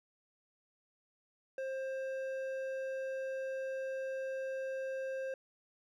sine tone with hard clipping, 530 Hz, C5, 22 cents sharp, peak -38 dBFS, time 1.58-5.34 s, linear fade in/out 2 ms, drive 8 dB, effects none

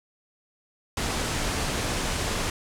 pink low-pass noise, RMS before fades -28 dBFS, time 0.97-2.5 s, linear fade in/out 2 ms, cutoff 9700 Hz, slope 24 dB/octave, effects none

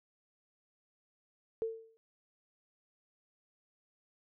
sine tone with exponential decay, 449.4 Hz, A4, 37 cents sharp, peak -29 dBFS, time 1.62-1.97 s, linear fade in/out 0 ms, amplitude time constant 76 ms, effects none

